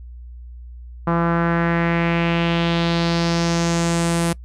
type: tone with low-pass filter sweep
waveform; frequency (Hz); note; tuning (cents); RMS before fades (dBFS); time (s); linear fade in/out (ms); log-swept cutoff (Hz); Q
sawtooth; 169; E3; +43; -19; 1.07-4.33; 5; 1200 to 10000; 2.6
effects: noise-tail reverb RT60 0.1 s tail -23 dB re dry + added 60 Hz sine -34 dBFS peak until 4.44 s